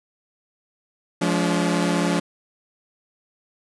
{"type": "tone cluster", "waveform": "sawtooth", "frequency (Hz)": [174.5, 210.3, 286.5], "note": ["F3", "G#3", "D4"], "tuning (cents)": [-1, 22, -43], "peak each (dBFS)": [-18, -22, -20], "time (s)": [1.21, 2.2], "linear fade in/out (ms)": 10, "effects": ["resampled to 24000 Hz"]}